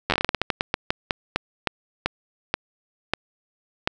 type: slowing click train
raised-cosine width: 0.3 ms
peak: -4 dBFS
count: 22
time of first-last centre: 0.1-3.875 s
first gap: 10 ms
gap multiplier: 1.24
effects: none